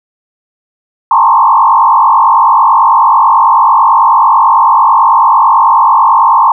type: tone with frequency modulation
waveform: sine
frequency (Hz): 987.8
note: B5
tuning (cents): 0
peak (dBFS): -3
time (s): 1.11-6.52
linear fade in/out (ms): 2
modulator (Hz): 49.1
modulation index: 2.7
effects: none